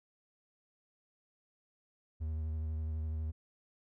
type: tone with vibrato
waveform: triangle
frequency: 78.5 Hz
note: D#2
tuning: 16 cents sharp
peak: -32 dBFS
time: 2.2-3.32 s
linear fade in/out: 20 ms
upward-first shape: sine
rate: 12 Hz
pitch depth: 26 cents each way
effects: none